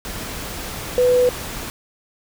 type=tone in noise; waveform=sine; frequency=496.7 Hz; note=B4; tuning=10 cents sharp; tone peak=-12 dBFS; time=0.98-1.29 s; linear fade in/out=0 ms; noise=pink; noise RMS=-30 dBFS; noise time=0.05-1.7 s; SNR=+15 dB; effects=none